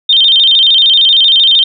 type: tone with vibrato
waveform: sine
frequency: 3384 Hz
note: G#7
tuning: 32 cents sharp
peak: -4 dBFS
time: 0.09-1.64 s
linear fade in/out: 5 ms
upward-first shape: square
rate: 13 Hz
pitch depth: 130 cents each way
effects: none